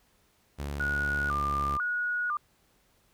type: tone with pitch glide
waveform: sawtooth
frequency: 71.5 to 70.56 Hz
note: D2 to C#2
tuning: -46 to +31 cents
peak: -29 dBFS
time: 0.58-1.78 s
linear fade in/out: 20 ms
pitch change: -23 cents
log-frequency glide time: 1.28-1.55 s
type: tone with vibrato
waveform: sine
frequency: 1318.5 Hz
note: E6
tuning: in tune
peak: -27 dBFS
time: 0.8-2.37 s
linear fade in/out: 2 ms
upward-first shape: square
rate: 1 Hz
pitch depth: 170 cents each way
effects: pink hiss -67 dBFS RMS until 3.13 s